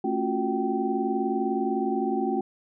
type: tone cluster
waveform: sine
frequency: 222 / 273.5 / 349.9 / 369.5 / 774 Hz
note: A3 / C#4 / F4 / F#4 / G5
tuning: +16 / -23 / +3 / -2 / -22 cents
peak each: -30 dBFS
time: 0.04-2.41 s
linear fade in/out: 5 ms
effects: none